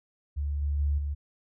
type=tone with level steps; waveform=sine; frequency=72.2 Hz; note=D2; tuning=29 cents flat; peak=-27 / -25 / -23 / -28 dBFS; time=0.36-1.15 s; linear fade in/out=20 ms; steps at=0.62 / 0.79 / 0.98 s; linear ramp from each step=5 ms; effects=none